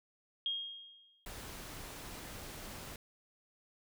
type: tone with exponential decay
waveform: sine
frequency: 3248 Hz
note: G#7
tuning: 39 cents flat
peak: -31 dBFS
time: 0.46-1.25 s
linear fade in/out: 1 ms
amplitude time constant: 170 ms
type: noise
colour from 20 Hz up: pink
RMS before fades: -47 dBFS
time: 1.26-2.96 s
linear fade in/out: 2 ms
effects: none